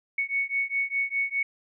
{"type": "beating tone pair", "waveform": "sine", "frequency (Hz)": [2217, 2221.9], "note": ["C#7", "C#7"], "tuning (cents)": [0, 3], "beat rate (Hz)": 4.9, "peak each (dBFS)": -28, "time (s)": [0.18, 1.43], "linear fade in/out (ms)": 5, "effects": []}